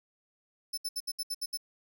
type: tone bursts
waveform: sawtooth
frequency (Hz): 5274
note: E8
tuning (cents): 0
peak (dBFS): -29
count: 8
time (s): 0.73-1.574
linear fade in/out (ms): 10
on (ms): 46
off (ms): 68
effects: none